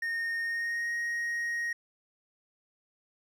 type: tone with pitch glide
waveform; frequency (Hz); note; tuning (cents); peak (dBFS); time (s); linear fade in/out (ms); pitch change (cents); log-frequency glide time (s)
triangle; 1842 to 1876.4; A#6 to A#6; -21 to +11; -28; 0.02-1.73; 5; +32; 0.41-0.93
effects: none